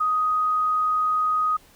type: tone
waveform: sine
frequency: 1250 Hz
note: D#6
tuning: 8 cents sharp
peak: -19 dBFS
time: 0-1.57 s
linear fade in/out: 10 ms
effects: pink hiss -54 dBFS RMS until 1.75 s